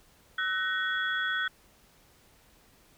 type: tone cluster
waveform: sine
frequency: 1308 / 1504 / 1868 / 3350 Hz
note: E6 / F#6 / A#6 / G#7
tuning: -14 / +28 / +3 / +14 cents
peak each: -37 / -29 / -35 / -36 dBFS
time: 0.38-1.48 s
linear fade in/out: 5 ms
effects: pink hiss -61 dBFS RMS until 2.97 s